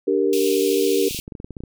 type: chord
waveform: sine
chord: G minor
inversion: second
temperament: equal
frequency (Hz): 293.7 / 392 / 466.2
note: D4 / G4 / Bb4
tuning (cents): 0 / 0 / 0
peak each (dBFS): -23 / -19 / -21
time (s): 0.07-1.09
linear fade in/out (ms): 10
type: high-pass noise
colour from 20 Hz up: pink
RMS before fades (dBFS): -30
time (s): 0.33-1.2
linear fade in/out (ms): 0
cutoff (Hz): 2400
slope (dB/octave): 96
type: clicks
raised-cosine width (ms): 3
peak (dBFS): -21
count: 12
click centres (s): 1.11 / 1.147 / 1.19 / 1.279 / 1.322 / 1.352 / 1.401 / 1.445 / 1.507 / 1.568 / 1.605 / 1.637
effects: none